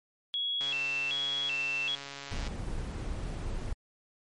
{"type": "tone with vibrato", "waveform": "sine", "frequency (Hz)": 2990, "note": "F#7", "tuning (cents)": 17, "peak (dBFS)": -29, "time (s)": [0.34, 1.95], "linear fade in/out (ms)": 0, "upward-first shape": "square", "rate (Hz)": 1.3, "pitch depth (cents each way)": 190}
{"type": "click train", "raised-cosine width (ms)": 0.2, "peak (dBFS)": -24, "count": 262, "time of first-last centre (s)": [0.61, 2.474], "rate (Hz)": 140}
{"type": "noise", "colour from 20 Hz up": "brown", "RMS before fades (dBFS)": -35, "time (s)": [2.31, 3.73], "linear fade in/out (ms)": 5}
{"effects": ["MP3 48 kbps"]}